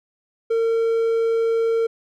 triangle tone, 455.8 Hz, A#4, 39 cents flat, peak -15 dBFS, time 0.5-1.87 s, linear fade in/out 10 ms, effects none

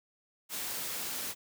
white noise, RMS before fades -37 dBFS, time 0.49-1.35 s, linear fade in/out 50 ms, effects high-pass 100 Hz 12 dB/octave

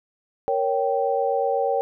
sine chord, G diminished, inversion first, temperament equal with one note detuned, 466.2 / 554.4 / 779.9 Hz, Bb4 / Db5 / G5, 0 / 0 / -9 cents, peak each -24 dBFS, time 0.48-1.81 s, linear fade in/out 0 ms, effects none

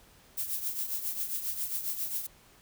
violet noise with tremolo, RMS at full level -31 dBFS, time 0.37-2.27 s, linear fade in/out 10 ms, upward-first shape triangle, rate 7.4 Hz, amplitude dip 70%, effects pink hiss -59 dBFS RMS until 2.61 s

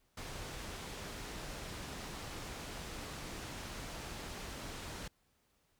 pink low-pass noise, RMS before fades -45 dBFS, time 0.17-5.08 s, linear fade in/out 5 ms, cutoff 8400 Hz, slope 12 dB/octave, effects pink hiss -75 dBFS RMS until 5.79 s

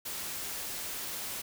white noise, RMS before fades -38 dBFS, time 0.05-1.42 s, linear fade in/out 10 ms, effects none

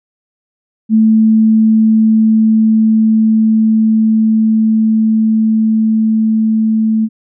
sine tone with level ramp, 220 Hz, A3, in tune, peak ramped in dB -5 to -9 dBFS, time 0.89-7.09 s, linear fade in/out 50 ms, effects none

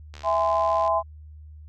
click train, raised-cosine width 0.2 ms, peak -25 dBFS, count 56, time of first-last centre 0.14-0.877 s, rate 74.6 Hz
sine chord, E augmented, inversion none, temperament just, 659.3 / 824.1 / 1030.1 Hz, E5 / G#5 / B#5, 0 / -14 / -27 cents, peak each -23 / -26 / -23 dBFS, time 0.23-1.03 s, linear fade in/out 50 ms
effects added 76 Hz sine -41 dBFS peak until 1.68 s

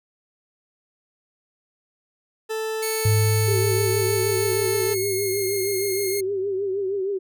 40% pulse tone, 440 Hz, A4, in tune, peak -24 dBFS, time 2.49-4.95 s, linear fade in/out 20 ms
5% pulse tone with pitch glide, 2217 to 2141 Hz, C#7 to C7, 0 to +39 cents, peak -17 dBFS, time 2.82-6.21 s, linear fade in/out 10 ms, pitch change -61 cents, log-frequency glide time 4.27-5.42 s
sine tone with exponential decay, 105.3 Hz, G#2, 24 cents sharp, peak -15 dBFS, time 3.05-7.01 s, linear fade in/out 5 ms, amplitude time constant 860 ms
sine tone with vibrato, 390 Hz, G4, 9 cents flat, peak -22 dBFS, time 3.47-7.19 s, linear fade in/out 20 ms, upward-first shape triangle, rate 6.4 Hz, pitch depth 90 cents each way
effects none

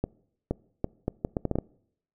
accelerating click train, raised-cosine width 2 ms, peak -13 dBFS, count 10, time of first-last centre 0.04-1.586 s, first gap 470 ms, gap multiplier 0.71, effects noise-tail reverb RT60 0.7 s tail -24 dB re dry

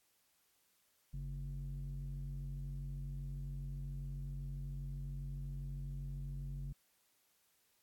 square tone with low-pass filter, 46.25 Hz, F#1, in tune, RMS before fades -43 dBFS, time 1.13-6.73 s, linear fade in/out 10 ms, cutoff 160 Hz, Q 4, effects white hiss -75 dBFS RMS until 7.82 s + AAC 64 kbps

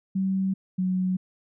sine tone pair in turn, 191.2 / 185.01 Hz, G3 / F#3, -43 / 0 cents, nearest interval minor second, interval 57 cents, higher first, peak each -22 dBFS, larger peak neither, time 0.15-0.54 / 0.78-1.17 s, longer neither, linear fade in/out 10 ms, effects none

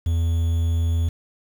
triangle tone, 83.3 Hz, E2, 19 cents sharp, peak -16 dBFS, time 0.06-1.09 s, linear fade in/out 5 ms, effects 7-bit

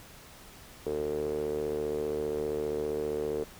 sawtooth tone with band-pass filter, 75.1 Hz, D2, 39 cents sharp, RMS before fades -32 dBFS, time 0.86-3.44 s, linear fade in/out 5 ms, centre 430 Hz, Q 8.6, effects pink hiss -51 dBFS RMS until 3.59 s

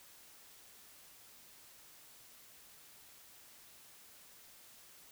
silence, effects white hiss -59 dBFS RMS until 5.11 s

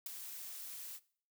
blue noise with ADSR envelope, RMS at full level -39 dBFS, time 0.06-1 s, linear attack 5 ms, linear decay 11 ms, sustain -8 dB, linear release 51 ms, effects noise-tail reverb RT60 0.5 s tail -20 dB re dry

